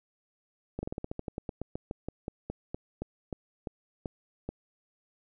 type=slowing click train; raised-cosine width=2 ms; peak=-21 dBFS; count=23; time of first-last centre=0.79-4.49 s; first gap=40 ms; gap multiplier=1.12; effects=none